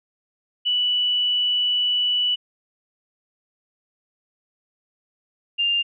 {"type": "tone pair in turn", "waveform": "sine", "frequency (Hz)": [2960, 2800], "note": ["F#7", "F7"], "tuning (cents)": [0, 4], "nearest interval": "minor second", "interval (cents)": 96, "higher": "first", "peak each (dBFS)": -18, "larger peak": "neither", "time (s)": [[0.65, 2.36], [5.58, 5.83]], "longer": "first", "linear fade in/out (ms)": 20, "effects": []}